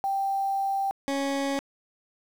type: tone pair in turn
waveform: sine / 20% pulse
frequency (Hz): 784 / 276.6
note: G5 / C#4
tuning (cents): 0 / -4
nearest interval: octave + tritone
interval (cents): 1804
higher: first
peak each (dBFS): -24 / -21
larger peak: second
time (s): 0.04-0.91 / 1.08-1.59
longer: first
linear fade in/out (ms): 0
effects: low-pass 9000 Hz 12 dB/octave + 8-bit